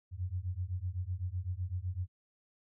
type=beating tone pair; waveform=sine; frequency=87.1 / 95 Hz; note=F2 / F#2; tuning=-4 / +46 cents; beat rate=7.9 Hz; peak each=-37 / -37 dBFS; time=0.11-2.08 s; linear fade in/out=50 ms; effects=none